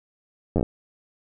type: slowing click train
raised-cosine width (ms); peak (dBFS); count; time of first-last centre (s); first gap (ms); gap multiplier
2; -9; 6; 0.56-0.629; 10; 1.16
effects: none